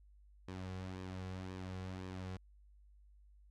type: tone with flanger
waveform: sawtooth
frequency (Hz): 93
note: F#2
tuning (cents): +9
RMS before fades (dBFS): -45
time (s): 0.48-2.37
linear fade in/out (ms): 5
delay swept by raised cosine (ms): 1.4 to 3.3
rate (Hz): 1.9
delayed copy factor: -0.5
effects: added 50 Hz sine -60 dBFS peak until 3.5 s + low-pass 6000 Hz 12 dB/octave